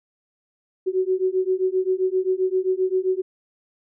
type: beating tone pair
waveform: sine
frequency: 370 / 377.6 Hz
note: F#4 / F#4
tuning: 0 / +35 cents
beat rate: 7.6 Hz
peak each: -22 dBFS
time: 0.86-3.22 s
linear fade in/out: 20 ms
effects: none